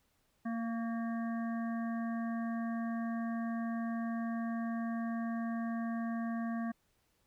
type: harmonic tone with a mistuned harmonic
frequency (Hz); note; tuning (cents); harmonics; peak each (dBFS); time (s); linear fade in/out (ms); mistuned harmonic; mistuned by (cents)
230; A#3; -23; 1 / 3 / 5 / 7 / 8; -34 / -44 / -48 / -51 / -52; 0.45-6.72; 10; 5; -20
effects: pink hiss -75 dBFS RMS until 7.26 s